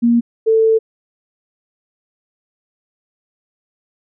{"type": "tone pair in turn", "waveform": "sine", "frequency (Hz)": [235.7, 444.9], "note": ["A#3", "A4"], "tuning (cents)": [19, 19], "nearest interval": "major seventh", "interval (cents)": 1100, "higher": "second", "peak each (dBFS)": -9, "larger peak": "neither", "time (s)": [[0.02, 0.21], [0.46, 0.79]], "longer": "second", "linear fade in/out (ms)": 20, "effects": []}